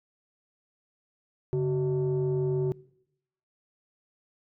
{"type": "tone pair together", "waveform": "sine", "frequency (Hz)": [141.14, 376.8], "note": ["C#3", "F#4"], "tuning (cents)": [32, 32], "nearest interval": "octave + perfect fourth", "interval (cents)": 1700, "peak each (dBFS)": -25, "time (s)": [1.53, 2.72], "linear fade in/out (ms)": 0, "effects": ["noise-tail reverb RT60 0.8 s tail -23 dB re dry", "tanh soft clip ceiling -21 dBFS"]}